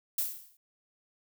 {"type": "noise with exponential decay", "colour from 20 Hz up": "violet", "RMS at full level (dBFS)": -27, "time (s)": [0.18, 0.57], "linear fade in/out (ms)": 5, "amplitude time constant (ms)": 84, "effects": []}